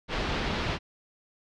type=low-pass noise; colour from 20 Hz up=pink; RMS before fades=-30 dBFS; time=0.08-0.79 s; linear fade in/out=50 ms; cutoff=4300 Hz; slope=24 dB/octave; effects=none